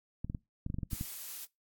clicks, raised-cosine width 5 ms, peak -24 dBFS, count 10, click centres 0.246 / 0.299 / 0.348 / 0.664 / 0.701 / 0.743 / 0.786 / 0.832 / 0.932 / 1.011 s
blue noise, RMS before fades -43 dBFS, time 0.9-1.46 s, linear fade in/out 20 ms
effects noise-tail reverb RT60 0.2 s tail -22 dB re dry + AAC 64 kbps

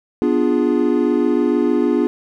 triangle chord, B diminished seventh, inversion none, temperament equal, 246.9 / 293.7 / 349.2 / 415.3 Hz, B3 / D4 / F4 / Ab4, 0 / 0 / 0 / 0 cents, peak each -17 / -17 / -17 / -19 dBFS, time 0.22-2.07 s, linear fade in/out 0 ms, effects none

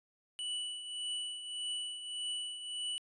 square tone with tremolo, 2960 Hz, F#7, in tune, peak -35 dBFS, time 0.39-2.98 s, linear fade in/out 0 ms, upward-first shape triangle, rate 1.7 Hz, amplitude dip 65%, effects resampled to 24000 Hz

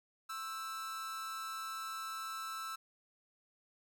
45% pulse tone with amplitude modulation, 1318.5 Hz, E6, in tune, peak -37 dBFS, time 0.29-2.76 s, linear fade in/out 10 ms, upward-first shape sine, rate 260 Hz, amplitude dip 65%, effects none

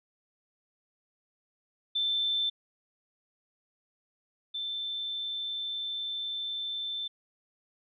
sine tone pair in turn, 3544 / 3544 Hz, A7 / A7, +12 / +12 cents, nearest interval unison, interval 0 cents, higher neither, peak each -26 / -32 dBFS, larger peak first, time 1.95-2.5 / 4.54-7.08 s, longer second, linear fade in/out 10 ms, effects none

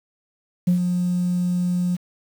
sine tone with ADSR envelope, 178.4 Hz, F3, 37 cents sharp, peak -11 dBFS, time 0.67-1.97 s, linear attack 10 ms, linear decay 100 ms, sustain -7 dB, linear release 23 ms, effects tanh soft clip ceiling -12 dBFS + 7-bit

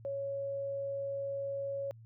sine tone, 554.4 Hz, C#5, in tune, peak -34 dBFS, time 0.05-1.91 s, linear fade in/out 0 ms, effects added 113 Hz sine -51 dBFS peak until 2.05 s

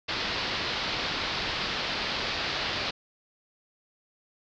white low-pass noise, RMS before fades -31 dBFS, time 0.08-2.91 s, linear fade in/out 10 ms, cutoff 4800 Hz, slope 48 dB/octave, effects none

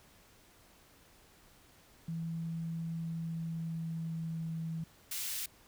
sine tone with pitch glide, 164.81 to 162.63 Hz, E3 to E3, 0 to -23 cents, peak -35 dBFS, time 2.08-4.84 s, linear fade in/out 5 ms, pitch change -23 cents, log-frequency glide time 3.05-4.57 s
white high-pass noise, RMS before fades -38 dBFS, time 5.11-5.46 s, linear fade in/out 5 ms, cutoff 2100 Hz, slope 12 dB/octave
effects pink hiss -62 dBFS RMS until 5.67 s

